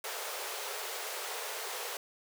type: high-pass noise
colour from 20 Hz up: pink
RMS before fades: -39 dBFS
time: 0.04-1.97 s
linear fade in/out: 2 ms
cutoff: 390 Hz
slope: 96 dB/octave
effects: none